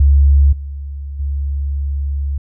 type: tone with level steps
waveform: sine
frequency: 70.2 Hz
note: C#2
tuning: 22 cents sharp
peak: -6 / -23 / -16 dBFS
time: 0-2.38 s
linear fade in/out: 5 ms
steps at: 0.52 / 1.19 s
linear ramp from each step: 10 ms
effects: none